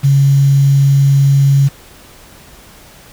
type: tone with quantisation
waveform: sine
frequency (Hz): 138.59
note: C#3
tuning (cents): 0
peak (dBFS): -6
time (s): 0.03-1.69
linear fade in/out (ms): 20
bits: 5
effects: pink hiss -40 dBFS RMS until 3.12 s